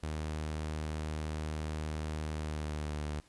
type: tone with pitch glide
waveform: sawtooth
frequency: 77.2 to 75 Hz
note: D#2 to D2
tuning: -13 to +37 cents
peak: -31 dBFS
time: 0.03-3.2 s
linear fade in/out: 0 ms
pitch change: -50 cents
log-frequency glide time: 2.32-2.96 s
effects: pink hiss -64 dBFS RMS until 3.28 s + resampled to 24000 Hz